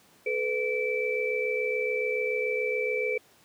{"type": "tone cluster", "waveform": "sine", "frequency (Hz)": [432.3, 499.3, 2319], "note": ["A4", "B4", "D7"], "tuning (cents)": [-31, 19, -22], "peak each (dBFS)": -30, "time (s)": [0.26, 3.18], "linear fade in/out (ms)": 5, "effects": ["pink hiss -59 dBFS RMS until 3.44 s", "high-pass 150 Hz 12 dB/octave"]}